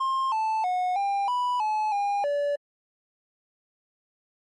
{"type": "tone with pitch steps", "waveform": "triangle", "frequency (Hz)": [1062, 878, 729, 798, 986, 858, 809, 576], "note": ["C6", "A5", "F#5", "G5", "B5", "A5", "G#5", "D5"], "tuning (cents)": [25, -4, -26, 31, -3, -44, -46, -34], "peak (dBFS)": -21, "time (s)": [0, 2.56], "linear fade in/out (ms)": 10, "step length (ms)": 320, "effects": ["MP3 48 kbps"]}